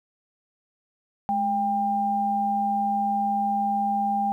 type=tone pair together; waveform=sine; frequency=210.6 / 797 Hz; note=G#3 / G5; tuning=+24 / +28 cents; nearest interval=octave + major seventh; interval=2304 cents; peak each=-29 / -22 dBFS; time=1.29-4.32 s; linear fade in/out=0 ms; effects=10-bit